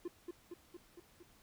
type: tone with echo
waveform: triangle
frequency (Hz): 349.2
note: F4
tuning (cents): 0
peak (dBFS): -36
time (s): 0.05-0.08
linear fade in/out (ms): 5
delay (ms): 230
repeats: 5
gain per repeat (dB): -3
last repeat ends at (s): 1.23
effects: pink hiss -66 dBFS RMS until 1.42 s